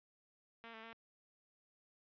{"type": "tone with pitch steps", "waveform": "5% pulse", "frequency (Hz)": [229.6, 222.4, 227.8], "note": ["A#3", "A3", "A#3"], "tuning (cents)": [-26, 19, -40], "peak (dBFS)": -39, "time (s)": [0.64, 0.931], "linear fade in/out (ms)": 0, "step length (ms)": 97, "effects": ["resampled to 11025 Hz", "12-bit"]}